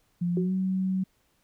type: tone with pitch glide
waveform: sine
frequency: 174.61 to 188.23 Hz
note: F3 to F#3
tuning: 0 to +30 cents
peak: -24 dBFS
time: 0.21-1.04 s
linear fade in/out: 10 ms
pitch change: +130 cents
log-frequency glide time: 0.39-0.52 s
type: tone with exponential decay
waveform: sine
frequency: 370 Hz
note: F#4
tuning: in tune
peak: -24 dBFS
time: 0.37-0.65 s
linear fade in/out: 2 ms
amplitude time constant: 59 ms
effects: pink hiss -69 dBFS RMS until 1.43 s